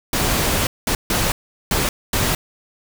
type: noise bursts at uneven times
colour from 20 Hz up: pink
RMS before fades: -19 dBFS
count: 5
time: 0.13-0.67 / 0.87-0.95 / 1.1-1.32 / 1.71-1.89 / 2.13-2.35 s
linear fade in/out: 2 ms
effects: none